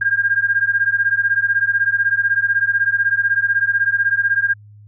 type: beating tone pair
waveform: sine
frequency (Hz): 1604 / 1620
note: G6 / G#6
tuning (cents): +39 / -43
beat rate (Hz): 16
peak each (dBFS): -17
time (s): 0.01-4.54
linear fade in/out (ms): 10
effects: added 104 Hz sine -40 dBFS peak until 4.87 s